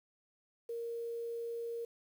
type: tone with quantisation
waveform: sine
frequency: 466.2 Hz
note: A#4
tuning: in tune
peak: -37 dBFS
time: 0.69-1.85 s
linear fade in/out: 5 ms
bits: 10
effects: none